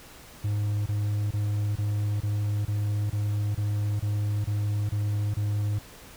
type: tone bursts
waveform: triangle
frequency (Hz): 103.83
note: G#2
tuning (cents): 0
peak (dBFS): -22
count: 12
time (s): 0.44-5.788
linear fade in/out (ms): 5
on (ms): 420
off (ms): 28
effects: pink hiss -48 dBFS RMS until 6.16 s